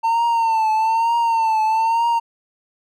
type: tone with vibrato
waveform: triangle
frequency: 903 Hz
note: A5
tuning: 45 cents sharp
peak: -13 dBFS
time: 0.03-2.2 s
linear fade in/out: 20 ms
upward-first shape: triangle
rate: 1.1 Hz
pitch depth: 71 cents each way
effects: none